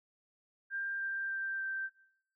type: tone with pitch steps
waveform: sine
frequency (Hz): 1591 / 1581.8 / 1572.7 / 1563.7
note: G6 / G6 / G6 / G6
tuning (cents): +25 / +15 / +5 / -5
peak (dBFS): -34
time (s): 0.7-1.9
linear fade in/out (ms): 50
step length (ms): 300
effects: noise-tail reverb RT60 0.7 s tail -19 dB re dry